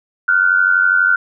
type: tone pair together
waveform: sine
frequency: 1409 / 1501.2 Hz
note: F6 / F#6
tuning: +15 / +25 cents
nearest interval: minor second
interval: 110 cents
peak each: -13 dBFS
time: 0.28-1.16 s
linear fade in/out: 5 ms
effects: none